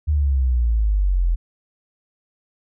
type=exponential sweep; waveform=sine; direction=down; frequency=77 to 41.2 Hz; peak=-15 dBFS; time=0.07-1.36 s; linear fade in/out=20 ms; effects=none